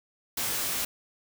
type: noise with comb filter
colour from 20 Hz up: white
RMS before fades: -30 dBFS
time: 0.37-0.85 s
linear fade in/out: 5 ms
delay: 18 ms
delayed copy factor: +0.6
effects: none